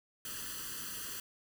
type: noise with comb filter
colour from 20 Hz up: white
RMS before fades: -42 dBFS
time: 0.25-1.2 s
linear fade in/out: 2 ms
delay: 0.66 ms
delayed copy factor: +0.85
effects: none